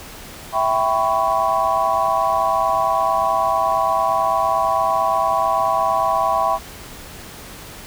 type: chord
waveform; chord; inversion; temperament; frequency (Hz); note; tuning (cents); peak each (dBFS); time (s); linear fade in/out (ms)
sine; C# half-diminished seventh; first; equal with one note detuned; 659.3 / 784 / 999.8 / 1108.7; E5 / G5 / B5 / C#6; 0 / 0 / +21 / 0; -21; 0.52-6.59; 50
effects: pink hiss -37 dBFS RMS until 7.86 s